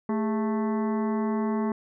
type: harmonic tone with a mistuned harmonic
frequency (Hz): 220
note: A3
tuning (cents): 0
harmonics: 1 / 2 / 3 / 4 / 5 / 6 / 7 / 8 / 9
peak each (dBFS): -25 / -31 / -39 / -36 / -38 / -50 / -52 / -50 / -49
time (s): 0.09-1.72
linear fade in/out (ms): 2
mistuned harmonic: 2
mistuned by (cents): -120
effects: none